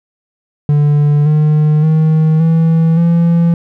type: tone with pitch steps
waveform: triangle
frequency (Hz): 146.83 / 152.1 / 157.55 / 163.2 / 169.05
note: D3 / D#3 / D#3 / E3 / E3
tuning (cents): 0 / -39 / +22 / -17 / +44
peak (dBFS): -5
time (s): 0.69-3.54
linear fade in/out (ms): 2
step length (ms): 570
effects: none